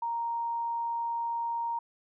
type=tone; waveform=sine; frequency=932.3 Hz; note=A#5; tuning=in tune; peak=-29 dBFS; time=0.02-1.79 s; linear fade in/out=5 ms; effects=none